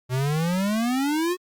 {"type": "exponential sweep", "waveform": "square", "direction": "up", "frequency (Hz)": [123.4, 370], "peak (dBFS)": -22, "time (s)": [0.09, 1.37], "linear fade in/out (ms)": 50, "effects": ["Opus 48 kbps"]}